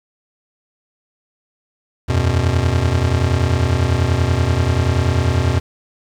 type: chord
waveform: square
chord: E suspended second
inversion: none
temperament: just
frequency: 82.41 / 92.71 / 123.61 Hz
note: E2 / F#2 / B2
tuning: 0 / +4 / +2 cents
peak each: -19 dBFS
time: 2.08-5.6 s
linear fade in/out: 20 ms
effects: low-pass 7000 Hz 12 dB/octave + 7-bit